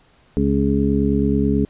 harmonic tone, 69.3 Hz, C#2, in tune, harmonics 1 / 2 / 3 / 4 / 6, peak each -23 / -24 / -19 / -20 / -23 dBFS, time 0.37-1.65 s, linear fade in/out 0 ms, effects pink hiss -55 dBFS RMS until 1.69 s + resampled to 8000 Hz

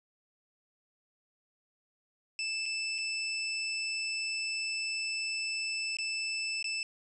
25% pulse tone with dropouts, 2637 Hz, E7, in tune, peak -28 dBFS, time 2.39-6.83 s, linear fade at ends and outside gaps 1 ms, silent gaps 2.657-2.661 / 2.982-2.985 / 5.969-5.986 / 6.627-6.643 s, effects resampled to 22050 Hz

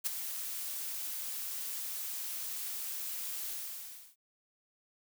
blue noise with ADSR envelope, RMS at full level -30 dBFS, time 0.04-4.16 s, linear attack 24 ms, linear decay 16 ms, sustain -9 dB, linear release 670 ms, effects none

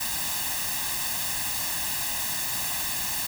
white noise with comb filter, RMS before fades -29 dBFS, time 0-3.27 s, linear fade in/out 10 ms, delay 1.1 ms, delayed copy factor +0.7, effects none

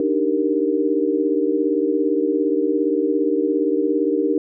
sine chord, Eb major seventh, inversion third, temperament equal, 293.7 / 311.1 / 392 / 466.2 Hz, D4 / Eb4 / G4 / Bb4, 0 / 0 / 0 / 0 cents, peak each -22 dBFS, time 0-4.38 s, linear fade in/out 2 ms, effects none

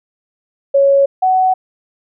sine tone pair in turn, 554.4 / 748 Hz, C#5 / F#5, 0 / +19 cents, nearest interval perfect fourth, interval 519 cents, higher second, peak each -7 / -9 dBFS, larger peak first, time 0.74-1.06 / 1.22-1.54 s, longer neither, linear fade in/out 10 ms, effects none

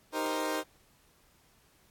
20% pulse chord, C minor seventh, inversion first, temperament equal, 311.1 / 392 / 466.2 / 523.3 Hz, Eb4 / G4 / Bb4 / C5, 0 / 0 / 0 / 0 cents, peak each -29 / -34 / -33 / -31 dBFS, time 0.12-0.64 s, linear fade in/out 50 ms, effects pink hiss -65 dBFS RMS until 1.9 s + AAC 64 kbps

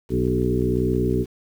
harmonic tone with a mistuned harmonic, 61.7 Hz, B1, 1 cent flat, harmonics 1 / 2 / 3 / 4 / 5 / 6 / 7, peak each -27 / -25 / -28 / -26 / -28 / -24 / -28 dBFS, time 0.09-1.26 s, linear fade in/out 50 ms, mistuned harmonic 6, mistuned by +27 cents, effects 8-bit

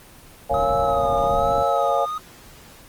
sine chord, Bb minor seventh, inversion none, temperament equal with one note detuned, 466.2 / 554.4 / 695.2 / 830.6 Hz, Bb4 / Db5 / F5 / Ab5, 0 / 0 / -8 / 0 cents, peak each -28 / -22 / -22 / -24 dBFS, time 0.49-2.06 s, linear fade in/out 20 ms
pink low-pass noise, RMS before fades -31 dBFS, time 0.5-1.63 s, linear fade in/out 10 ms, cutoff 300 Hz, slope 24 dB/octave
triangle tone with vibrato, 1265 Hz, D#6, 28 cents sharp, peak -23 dBFS, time 0.54-2.18 s, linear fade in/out 2 ms, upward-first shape sine, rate 1.2 Hz, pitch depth 63 cents each way
effects pink hiss -46 dBFS RMS until 2.88 s + Opus 24 kbps

